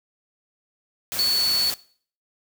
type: tone in noise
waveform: sine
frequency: 4435 Hz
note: C#8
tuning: in tune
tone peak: -18 dBFS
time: 1.19-1.7 s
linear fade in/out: 0 ms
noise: white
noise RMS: -29 dBFS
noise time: 1.12-1.74 s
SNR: +8 dB
effects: noise-tail reverb RT60 0.5 s tail -21 dB re dry